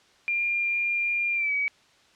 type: tone with pitch glide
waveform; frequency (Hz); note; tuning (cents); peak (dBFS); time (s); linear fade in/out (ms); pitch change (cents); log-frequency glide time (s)
sine; 2399 to 2271; D7 to C#7; +36 to +41; -23; 0.28-1.68; 0; -95; 1.34-1.53
effects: white hiss -59 dBFS RMS until 2.15 s + low-pass 5000 Hz 12 dB/octave